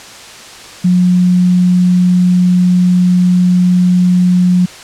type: tone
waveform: sine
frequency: 180 Hz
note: F#3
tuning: 47 cents flat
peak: -6 dBFS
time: 0.84-4.66 s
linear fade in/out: 10 ms
effects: white hiss -32 dBFS RMS until 4.83 s + low-pass 7000 Hz 12 dB/octave